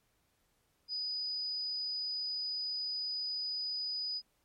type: tone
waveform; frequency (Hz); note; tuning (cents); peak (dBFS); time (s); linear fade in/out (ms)
sine; 4967; D#8; -4; -34; 0.88-4.22; 50
effects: pink hiss -75 dBFS RMS until 4.44 s + MP3 64 kbps